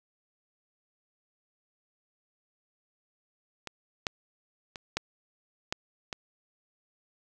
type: clicks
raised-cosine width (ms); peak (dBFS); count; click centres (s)
0.2; -20 / -11 / -22 / -11 / -12 / -17; 6; 3.673 / 4.068 / 4.758 / 4.97 / 5.725 / 6.128
effects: none